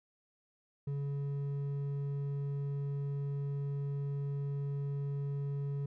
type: tone with hard clipping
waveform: sine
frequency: 141.1 Hz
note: C#3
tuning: 31 cents sharp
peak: -35 dBFS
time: 0.87-5.86 s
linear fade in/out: 5 ms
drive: 5 dB
effects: none